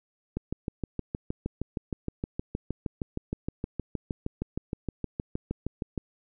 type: click train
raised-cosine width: 3 ms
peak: -17 dBFS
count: 37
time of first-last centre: 0.37-5.977 s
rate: 6.42 Hz
effects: none